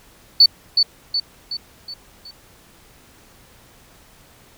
sine tone with echo, 4482 Hz, C#8, 18 cents sharp, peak -5 dBFS, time 0.4-0.46 s, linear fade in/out 5 ms, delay 370 ms, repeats 5, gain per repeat -6 dB, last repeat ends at 2.31 s, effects tanh soft clip ceiling -1 dBFS + pink hiss -50 dBFS RMS until 4.57 s

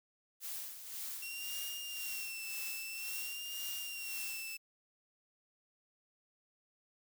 blue noise with tremolo, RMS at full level -42 dBFS, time 0.4-4.58 s, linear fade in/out 50 ms, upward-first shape sine, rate 1.9 Hz, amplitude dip 60%
sawtooth tone with vibrato, 2729 Hz, F7, 41 cents flat, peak -39 dBFS, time 1.22-4.57 s, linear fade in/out 5 ms, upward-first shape sine, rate 0.52 Hz, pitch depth 58 cents each way
effects none

